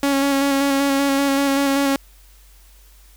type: tone with vibrato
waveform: sawtooth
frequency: 277.2 Hz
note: C#4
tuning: in tune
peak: -12 dBFS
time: 0.03-1.96 s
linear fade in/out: 2 ms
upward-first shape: square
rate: 5.2 Hz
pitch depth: 18 cents each way
effects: added 48 Hz sine -46 dBFS peak until 3.16 s + white hiss -53 dBFS RMS until 3.16 s